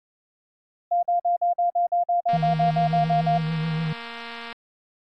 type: tone bursts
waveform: sine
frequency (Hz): 698.5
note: F5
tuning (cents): 0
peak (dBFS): -18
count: 15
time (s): 0.91-3.382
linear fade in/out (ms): 10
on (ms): 120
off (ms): 48
type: click train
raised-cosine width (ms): 0.3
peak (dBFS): -22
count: 522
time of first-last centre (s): 2.29-4.526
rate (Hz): 233
type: tone with vibrato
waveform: triangle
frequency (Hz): 160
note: D#3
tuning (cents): +49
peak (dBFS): -21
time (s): 2.33-3.93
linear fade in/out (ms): 5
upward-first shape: sine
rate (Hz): 6.9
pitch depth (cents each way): 43
effects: AAC 48 kbps